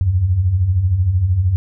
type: beating tone pair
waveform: sine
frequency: 81 / 94 Hz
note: E2 / F#2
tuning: -30 / +28 cents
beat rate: 13 Hz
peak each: -21 / -13 dBFS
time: 0.01-1.56 s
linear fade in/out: 0 ms
effects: none